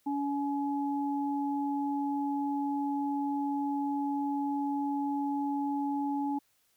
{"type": "tone pair together", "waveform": "sine", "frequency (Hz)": [283.1, 845.9], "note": ["C#4", "G#5"], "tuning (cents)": [37, 32], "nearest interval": "octave + perfect fifth", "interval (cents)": 1895, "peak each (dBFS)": [-30, -34], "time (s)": [0.06, 6.39], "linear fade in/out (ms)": 10, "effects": ["white hiss -71 dBFS RMS until 6.76 s"]}